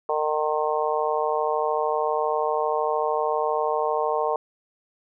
harmonic tone, 152.8 Hz, D#3, 31 cents flat, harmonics 3 / 4 / 5 / 6 / 7, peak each -26 / -27 / -28 / -29 / -29 dBFS, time 0.09-4.36 s, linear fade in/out 2 ms, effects none

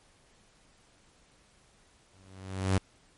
sawtooth tone with exponential growth, 95 Hz, F#2, 46 cents sharp, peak -18 dBFS, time 2.13-2.78 s, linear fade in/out 5 ms, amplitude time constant 140 ms, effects pink hiss -63 dBFS RMS until 3.17 s + MP3 48 kbps

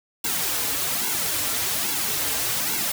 white noise with flanger, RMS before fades -25 dBFS, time 0.24-2.92 s, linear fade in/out 5 ms, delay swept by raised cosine 1.6 to 5.5 ms, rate 1.2 Hz, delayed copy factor -0.95, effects none

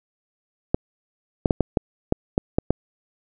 clicks, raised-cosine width 2 ms, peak -4 dBFS, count 9, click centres 0.745 / 1.458 / 1.508 / 1.607 / 1.772 / 2.124 / 2.379 / 2.585 / 2.706 s, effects none

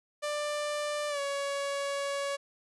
sawtooth tone with pitch glide, 592 to 561 Hz, D5 to C#5, +14 to +21 cents, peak -27 dBFS, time 0.22-2.37 s, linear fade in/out 20 ms, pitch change -93 cents, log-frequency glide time 1.09-1.2 s, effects resampled to 24000 Hz

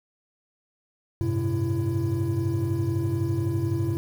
triangle tone cluster, 96.5 / 108.4 / 132.3 / 334.8 Hz, G2 / A2 / C3 / E4, -27 / -25 / +20 / +27 cents, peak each -26 dBFS, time 1.21-3.97 s, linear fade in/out 0 ms, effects tanh soft clip ceiling -14 dBFS + 8-bit

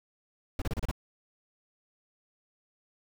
brown noise bursts, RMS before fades -30 dBFS, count 6, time 0.59-0.913 s, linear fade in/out 2 ms, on 28 ms, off 31 ms, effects none

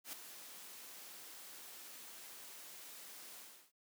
white noise with ADSR envelope, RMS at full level -44 dBFS, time 0.04-3.72 s, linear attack 89 ms, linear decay 5 ms, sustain -9 dB, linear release 350 ms, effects high-pass 200 Hz 12 dB/octave

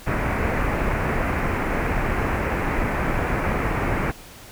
pink low-pass noise, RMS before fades -23 dBFS, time 0.06-4.12 s, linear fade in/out 20 ms, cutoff 2400 Hz, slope 48 dB/octave, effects pink hiss -43 dBFS RMS until 4.51 s

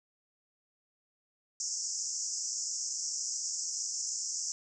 white band-pass noise, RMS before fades -36 dBFS, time 1.6-4.52 s, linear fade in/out 0 ms, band 5200 to 7500 Hz, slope 96 dB/octave, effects none

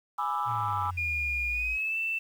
sine chord, E dominant seventh, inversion first, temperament equal with one note detuned, 830.6 / 987.8 / 1184.9 / 1318.5 Hz, G#5 / B5 / D6 / E6, 0 / 0 / +15 / 0 cents, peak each -32 dBFS, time 0.18-0.91 s, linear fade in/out 10 ms
sine exponential sweep, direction down, 121.3 to 51.91 Hz, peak -34 dBFS, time 0.45-1.78 s, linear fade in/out 50 ms
sine tone with pitch glide, 2428 to 2663 Hz, D#7 to E7, -43 to +17 cents, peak -27 dBFS, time 0.97-2.19 s, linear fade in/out 10 ms, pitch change +160 cents, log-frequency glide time 1.49-1.97 s
effects tanh soft clip ceiling -20 dBFS + 9-bit

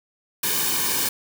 white noise with comb filter, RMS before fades -23 dBFS, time 0.43-1.09 s, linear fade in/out 5 ms, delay 1.5 ms, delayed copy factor -0.8, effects none

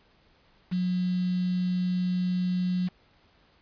sine tone with quantisation, 181.3 Hz, F#3, 35 cents flat, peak -24 dBFS, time 0.71-2.89 s, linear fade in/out 20 ms, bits 7, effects pink hiss -62 dBFS RMS until 3.61 s + resampled to 11025 Hz

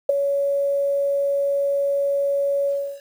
sine tone with ADSR envelope, 561 Hz, C#5, 21 cents sharp, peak -9 dBFS, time 0.09-3.01 s, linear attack 6 ms, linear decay 9 ms, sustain -9 dB, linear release 330 ms, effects 8-bit

